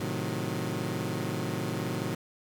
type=chord; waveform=20% pulse; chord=A diminished seventh; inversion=none; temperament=equal with one note detuned; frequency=110 / 130.81 / 155.56 / 182.77 Hz; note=A2 / C3 / Eb3 / Gb3; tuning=0 / 0 / 0 / -21 cents; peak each=-31 dBFS; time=0-2.15 s; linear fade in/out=5 ms; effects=none